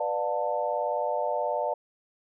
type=chord; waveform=sine; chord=B half-diminished seventh; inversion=none; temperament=just; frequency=493.9 / 592.7 / 711.2 / 889 Hz; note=B4 / D5 / F5 / A5; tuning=0 / +16 / +31 / +18 cents; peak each=-33 / -29 / -32 / -31 dBFS; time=0-1.74 s; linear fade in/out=5 ms; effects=none